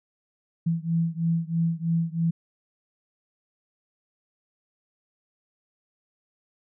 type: beating tone pair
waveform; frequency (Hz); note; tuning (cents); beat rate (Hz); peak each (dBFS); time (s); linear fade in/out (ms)
sine; 164.81 / 167.91; E3 / E3; 0 / +32; 3.1; -25 / -26; 0.66-2.31; 10
effects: none